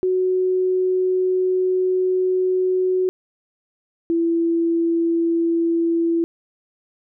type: tone pair in turn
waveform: sine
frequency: 370 / 334.6 Hz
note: F#4 / E4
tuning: 0 / +26 cents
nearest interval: major second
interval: 174 cents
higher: first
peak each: -16 dBFS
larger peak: neither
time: 0.03-3.09 / 4.1-6.24 s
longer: first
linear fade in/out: 0 ms
effects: none